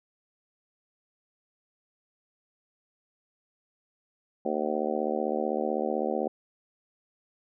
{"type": "harmonic tone", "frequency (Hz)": 75.8, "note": "D#2", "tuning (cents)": -45, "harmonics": [3, 4, 5, 6, 7, 8, 9, 10], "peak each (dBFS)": [-34, -36, -33, -35, -32, -36, -38, -35], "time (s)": [4.45, 6.28], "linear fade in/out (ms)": 5, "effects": []}